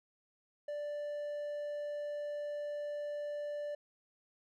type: tone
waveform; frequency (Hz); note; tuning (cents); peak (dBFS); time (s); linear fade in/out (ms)
triangle; 587.3; D5; 0; -35; 0.68-3.75; 5
effects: none